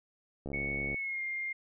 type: click train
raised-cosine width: 2 ms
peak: -26 dBFS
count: 35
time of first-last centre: 0.46-0.944 s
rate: 70.2 Hz
type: tone with pitch glide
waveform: sine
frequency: 2217 to 2116 Hz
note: C#7 to C7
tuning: 0 to +19 cents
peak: -33 dBFS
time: 0.53-1.53 s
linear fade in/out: 10 ms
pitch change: -81 cents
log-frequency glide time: 0.95-1.22 s
effects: none